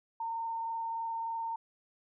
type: tone with frequency modulation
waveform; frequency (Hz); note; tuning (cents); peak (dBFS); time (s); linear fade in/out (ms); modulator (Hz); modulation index
sine; 912; A#5; -38; -33; 0.2-1.56; 5; 23.3; 0.39
effects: none